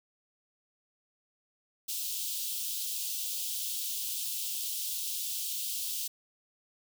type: high-pass noise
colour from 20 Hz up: white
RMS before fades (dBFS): -35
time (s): 1.88-6.08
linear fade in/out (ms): 10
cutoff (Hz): 2900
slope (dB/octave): 48
effects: none